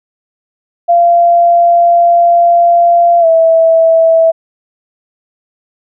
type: tone with pitch glide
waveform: sine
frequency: 689 to 654.9 Hz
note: F5 to E5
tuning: -24 to -11 cents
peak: -4 dBFS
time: 0.88-4.32 s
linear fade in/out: 20 ms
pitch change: -87 cents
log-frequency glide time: 3.2-3.26 s
effects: none